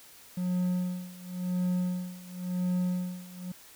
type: tone with tremolo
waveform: triangle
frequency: 180.6 Hz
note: F#3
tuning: 42 cents flat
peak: -23 dBFS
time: 0.37-3.52 s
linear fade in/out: 5 ms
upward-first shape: sine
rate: 0.94 Hz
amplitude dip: 90%
effects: white hiss -53 dBFS RMS until 3.75 s